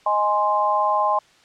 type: chord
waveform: sine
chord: Ab major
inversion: second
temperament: equal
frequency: 622.3 / 830.6 / 1046.5 Hz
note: Eb5 / Ab5 / C6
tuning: 0 / 0 / 0 cents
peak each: -24 / -21 / -20 dBFS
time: 0.06-1.19 s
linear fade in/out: 5 ms
effects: white hiss -54 dBFS RMS until 1.44 s + low-pass 5000 Hz 12 dB/octave